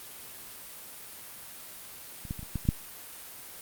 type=clicks; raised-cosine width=5 ms; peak=-30 / -20 / -27 / -29 / -18 / -28 / -10 dBFS; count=7; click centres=2.252 / 2.309 / 2.393 / 2.43 / 2.557 / 2.653 / 2.689 s; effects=white hiss -45 dBFS RMS until 3.61 s + Opus 32 kbps